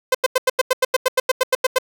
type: tone bursts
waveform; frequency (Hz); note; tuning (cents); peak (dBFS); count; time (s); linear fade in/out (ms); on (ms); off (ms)
sawtooth; 514; C5; -31; -9; 15; 0.12-1.785; 5; 27; 90
effects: none